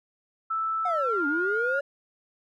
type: tone with pitch glide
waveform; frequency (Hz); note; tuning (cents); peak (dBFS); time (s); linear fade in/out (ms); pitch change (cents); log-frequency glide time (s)
sine; 1318.5 to 1421.3; E6 to F6; 0 to +30; -25; 0.5-1.8; 10; +130; 0.95-1.32
type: linear two-way sweep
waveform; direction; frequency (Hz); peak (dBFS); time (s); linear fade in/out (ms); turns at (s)
triangle; down then up; 743 to 279 to 572; -25; 0.85-1.81; 5; 1.27
effects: none